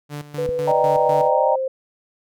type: tone with tremolo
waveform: sawtooth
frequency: 146.83 Hz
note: D3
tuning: in tune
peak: -24 dBFS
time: 0.09-1.31 s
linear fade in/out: 50 ms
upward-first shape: square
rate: 4 Hz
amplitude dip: 75%
type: tone with pitch glide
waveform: sine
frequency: 493.9 to 526.3 Hz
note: B4 to C5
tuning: 0 to +10 cents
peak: -20 dBFS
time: 0.38-1.68 s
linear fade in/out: 5 ms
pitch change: +110 cents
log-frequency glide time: 1.21-1.44 s
type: click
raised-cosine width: 5 ms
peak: -17 dBFS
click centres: 0.491 s
type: chord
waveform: sine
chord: Eb major seventh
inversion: third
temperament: equal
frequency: 587.3 / 622.3 / 784 / 932.3 Hz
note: D5 / Eb5 / G5 / Bb5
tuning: 0 / 0 / 0 / 0 cents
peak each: -21 dBFS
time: 0.67-1.56 s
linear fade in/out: 10 ms
effects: none